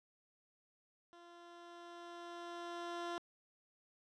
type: tone with level ramp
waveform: 15% pulse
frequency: 344.8 Hz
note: F4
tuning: 22 cents flat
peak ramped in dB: -51 to -33 dBFS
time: 1.13-3.18 s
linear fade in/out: 0 ms
effects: low-pass 5000 Hz 12 dB/octave